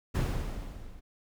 brown noise with level ramp, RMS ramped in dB -24 to -50 dBFS, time 0.14-1.01 s, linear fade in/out 20 ms, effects none

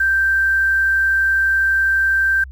sine tone with quantisation, 1568 Hz, G6, in tune, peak -13 dBFS, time 0-2.44 s, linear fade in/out 5 ms, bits 7, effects added 65 Hz sine -32 dBFS peak until 2.51 s

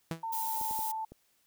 sawtooth tone with exponential decay, 164.2 Hz, E3, 6 cents flat, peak -26 dBFS, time 0.11-0.25 s, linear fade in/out 0 ms, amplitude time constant 29 ms
sine tone with pitch glide, 903 to 881.9 Hz, A5 to A5, +45 to +4 cents, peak -33 dBFS, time 0.23-1.05 s, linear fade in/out 5 ms, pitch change -41 cents, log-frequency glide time 0.36-0.66 s
violet noise, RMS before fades -37 dBFS, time 0.32-0.92 s, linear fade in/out 10 ms
clicks, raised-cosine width 2 ms, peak -34 dBFS, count 4, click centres 0.613 / 0.711 / 0.791 / 1.12 s
effects white hiss -71 dBFS RMS until 1.46 s

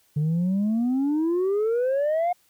sine exponential sweep, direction up, 145.8 to 723 Hz, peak -18 dBFS, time 0.16-2.33 s, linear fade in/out 10 ms, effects tanh soft clip ceiling -19 dBFS + white hiss -63 dBFS RMS until 2.49 s

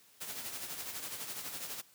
white noise with tremolo, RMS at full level -40 dBFS, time 0.2-1.82 s, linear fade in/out 20 ms, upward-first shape sine, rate 12 Hz, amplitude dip 50%, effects white hiss -63 dBFS RMS until 1.94 s + high-pass 80 Hz 12 dB/octave

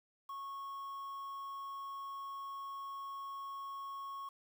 triangle tone with quantisation, 1100 Hz, C#6, 14 cents flat, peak -40 dBFS, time 0.29-4.29 s, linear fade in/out 5 ms, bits 10, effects none

